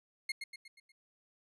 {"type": "tone with echo", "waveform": "30% pulse", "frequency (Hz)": 2148, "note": "C7", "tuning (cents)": 45, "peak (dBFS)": -30, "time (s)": [0.29, 0.32], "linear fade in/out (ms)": 5, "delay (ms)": 120, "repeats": 5, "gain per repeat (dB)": -6, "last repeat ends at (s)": 0.92, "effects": ["low-pass 10000 Hz 12 dB/octave"]}